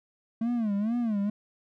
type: tone with vibrato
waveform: triangle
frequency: 220 Hz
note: A3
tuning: in tune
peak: -23 dBFS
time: 0.41-1.3 s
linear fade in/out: 5 ms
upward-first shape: sine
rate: 2.2 Hz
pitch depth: 170 cents each way
effects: none